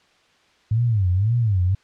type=tone with vibrato; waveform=sine; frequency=103.83 Hz; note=G#2; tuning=in tune; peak=-16 dBFS; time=0.71-1.75 s; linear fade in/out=5 ms; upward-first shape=sine; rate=1.9 Hz; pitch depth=260 cents each way; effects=white hiss -58 dBFS RMS until 1.83 s + low-pass 4000 Hz 12 dB/octave